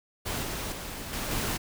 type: noise with level steps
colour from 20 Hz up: pink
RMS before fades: -32 / -34 / -38 / -33 / -30 dBFS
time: 0.25-1.58 s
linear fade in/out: 20 ms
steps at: 0.43 / 0.72 / 1.13 / 1.31 s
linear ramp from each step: 2 ms
effects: none

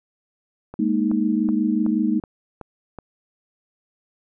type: click train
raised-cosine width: 1 ms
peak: -21 dBFS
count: 7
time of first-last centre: 0.74-2.987 s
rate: 2.67 Hz
type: chord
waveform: sine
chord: Ab suspended second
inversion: none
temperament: equal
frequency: 207.7 / 233.1 / 311.1 Hz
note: Ab3 / Bb3 / Eb4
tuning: 0 / 0 / 0 cents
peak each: -22 dBFS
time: 0.79-2.2 s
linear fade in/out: 5 ms
effects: none

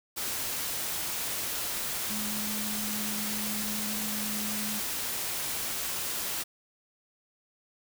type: tone in noise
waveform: sine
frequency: 211.3 Hz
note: G#3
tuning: 30 cents sharp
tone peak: -36 dBFS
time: 2.09-4.8 s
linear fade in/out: 20 ms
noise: white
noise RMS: -33 dBFS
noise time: 0.16-6.44 s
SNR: -6 dB
effects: none

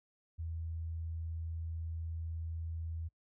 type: tone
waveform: sine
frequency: 81.9 Hz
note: E2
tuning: 11 cents flat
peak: -37 dBFS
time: 0.38-3.09 s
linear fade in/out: 20 ms
effects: noise-tail reverb RT60 0.1 s tail -25 dB re dry

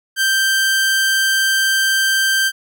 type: tone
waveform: sawtooth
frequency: 1568 Hz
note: G6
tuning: in tune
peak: -10 dBFS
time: 0.16-2.52 s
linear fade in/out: 50 ms
effects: none

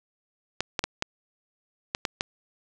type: clicks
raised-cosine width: 0.2 ms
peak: -8 dBFS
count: 7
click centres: 0.606 / 0.792 / 0.84 / 1.024 / 1.949 / 2.052 / 2.209 s
effects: resampled to 22050 Hz + 8-bit

